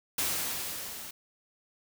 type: noise with level ramp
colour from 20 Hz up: white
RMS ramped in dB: -29 to -43 dBFS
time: 0.18-1.11 s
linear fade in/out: 5 ms
effects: none